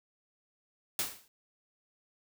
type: noise with exponential decay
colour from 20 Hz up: white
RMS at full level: -29 dBFS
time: 0.99-1.28 s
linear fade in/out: 1 ms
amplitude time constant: 62 ms
effects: none